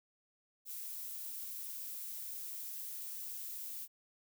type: noise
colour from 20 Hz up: violet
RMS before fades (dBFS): -44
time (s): 0.65-3.88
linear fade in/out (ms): 50
effects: none